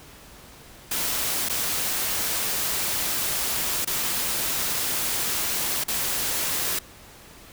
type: noise with dropouts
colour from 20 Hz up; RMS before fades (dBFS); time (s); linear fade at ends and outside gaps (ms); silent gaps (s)
white; -26; 0.91-6.79; 5; 1.488-1.496 / 3.848-3.872 / 5.839-5.881
effects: pink hiss -47 dBFS RMS until 7.52 s